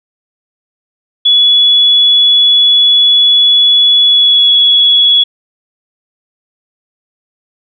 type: tone with pitch glide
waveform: sine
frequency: 3400 to 3371 Hz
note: G#7 to G#7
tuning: +40 to +25 cents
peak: -4 dBFS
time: 1.25-5.24 s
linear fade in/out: 10 ms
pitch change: -15 cents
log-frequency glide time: 4.04-4.5 s
effects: none